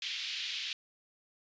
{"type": "band-pass noise", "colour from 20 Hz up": "pink", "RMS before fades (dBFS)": -38, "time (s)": [0.02, 0.73], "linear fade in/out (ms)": 2, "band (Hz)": [2600, 4400], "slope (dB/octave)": 24, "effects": ["resampled to 16000 Hz"]}